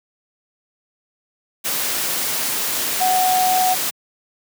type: tone in noise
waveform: sine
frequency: 740 Hz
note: F#5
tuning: in tune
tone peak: -15 dBFS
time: 3-3.75 s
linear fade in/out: 20 ms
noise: white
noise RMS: -22 dBFS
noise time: 1.64-3.91 s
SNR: +4 dB
effects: high-pass 150 Hz 12 dB/octave